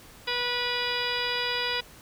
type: harmonic tone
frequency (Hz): 488.1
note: B4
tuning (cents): -20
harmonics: 1 / 2 / 3 / 4 / 5 / 6 / 7 / 8 / 10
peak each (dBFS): -35 / -35 / -35 / -35 / -35 / -35 / -35 / -35 / -35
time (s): 0.27-1.81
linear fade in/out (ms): 10
effects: pink hiss -50 dBFS RMS until 2.01 s